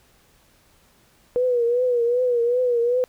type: tone with vibrato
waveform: sine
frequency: 486 Hz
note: B4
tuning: 28 cents flat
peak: -17 dBFS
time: 1.36-3.04 s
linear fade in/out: 0 ms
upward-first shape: triangle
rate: 2.6 Hz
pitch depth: 83 cents each way
effects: pink hiss -58 dBFS RMS until 3.08 s